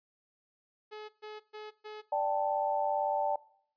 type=tone bursts; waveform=sawtooth; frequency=426.3 Hz; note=G#4; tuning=45 cents sharp; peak=-38 dBFS; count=4; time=0.91-2.02 s; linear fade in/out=20 ms; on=180 ms; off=130 ms
type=chord; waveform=sine; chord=D suspended fourth; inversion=none; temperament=just; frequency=587.3 / 783.1 / 881 Hz; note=D5 / G5 / A5; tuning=0 / -2 / +2 cents; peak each=-32 dBFS; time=2.12-3.36 s; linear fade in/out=5 ms
effects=noise-tail reverb RT60 0.6 s tail -21 dB re dry + resampled to 11025 Hz